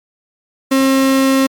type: tone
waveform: 35% pulse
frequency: 267.8 Hz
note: C4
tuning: 40 cents sharp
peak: -8 dBFS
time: 0.71-1.47 s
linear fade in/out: 10 ms
effects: MP3 96 kbps